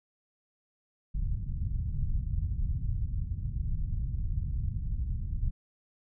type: low-pass noise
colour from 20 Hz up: pink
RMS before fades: -31 dBFS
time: 1.14-5.51 s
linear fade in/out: 10 ms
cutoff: 130 Hz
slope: 24 dB/octave
effects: none